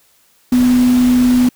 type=tone in noise; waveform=sine; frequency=248.7 Hz; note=B3; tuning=12 cents sharp; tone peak=-8 dBFS; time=0.52-1.49 s; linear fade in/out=5 ms; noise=pink; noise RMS=-26 dBFS; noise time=0.52-1.49 s; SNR=+15 dB; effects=white hiss -54 dBFS RMS until 1.55 s